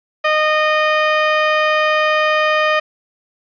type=tone; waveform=15% pulse; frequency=615 Hz; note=D#5; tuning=20 cents flat; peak=-6 dBFS; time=0.24-2.8 s; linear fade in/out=10 ms; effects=resampled to 11025 Hz + 7-bit